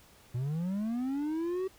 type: linear sweep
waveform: triangle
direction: up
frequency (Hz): 116.54 to 384.3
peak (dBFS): -28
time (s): 0.34-1.68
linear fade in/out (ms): 10
effects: pink hiss -59 dBFS RMS until 1.78 s